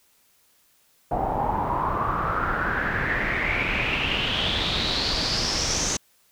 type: noise with low-pass filter sweep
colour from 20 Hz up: pink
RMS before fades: -25 dBFS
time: 1.11-5.97 s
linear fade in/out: 5 ms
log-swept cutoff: 750 to 6500 Hz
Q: 6.3
effects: white hiss -62 dBFS RMS until 6.31 s